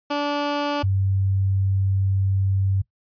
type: tone pair in turn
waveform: 15% pulse / sine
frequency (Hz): 290 / 96.78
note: D4 / G2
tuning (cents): -22 / -22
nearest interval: octave + perfect fifth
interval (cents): 1900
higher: first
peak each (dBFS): -15 / -18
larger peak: first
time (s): 0.1-0.83 / 0.83-2.82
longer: second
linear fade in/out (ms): 10
effects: noise-tail reverb RT60 0.1 s tail -19 dB re dry + resampled to 11025 Hz